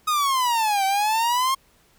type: exponential two-way sweep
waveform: 45% pulse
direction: down then up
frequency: 1259 to 766 to 1081 Hz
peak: -19 dBFS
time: 0.07-1.55 s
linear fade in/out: 10 ms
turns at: 0.85 s
effects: pink hiss -59 dBFS RMS until 1.98 s